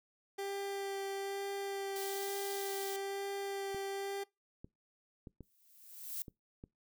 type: tone with vibrato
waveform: 30% pulse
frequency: 394.9 Hz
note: G4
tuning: 13 cents sharp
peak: -35 dBFS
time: 0.38-4.24 s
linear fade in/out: 10 ms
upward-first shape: sine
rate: 1.1 Hz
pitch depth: 11 cents each way
type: high-pass noise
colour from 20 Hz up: white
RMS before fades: -45 dBFS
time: 1.96-2.96 s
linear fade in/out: 0 ms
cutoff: 2900 Hz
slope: 96 dB/octave
type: clicks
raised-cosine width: 3 ms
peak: -35 dBFS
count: 6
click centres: 3.746 / 4.645 / 5.272 / 5.407 / 6.282 / 6.639 s
type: noise with exponential growth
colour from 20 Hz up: violet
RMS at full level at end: -38 dBFS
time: 5.43-6.22 s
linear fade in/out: 1 ms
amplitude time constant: 170 ms
effects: noise-tail reverb RT60 0.2 s tail -23 dB re dry